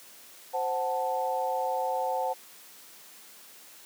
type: chord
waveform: sine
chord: F# diminished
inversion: second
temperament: equal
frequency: 523.3 / 740 / 880 Hz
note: C5 / F#5 / A5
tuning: 0 / 0 / 0 cents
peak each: -31 dBFS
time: 0.53-2.34 s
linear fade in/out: 20 ms
effects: white hiss -51 dBFS RMS until 3.85 s + high-pass 200 Hz 12 dB/octave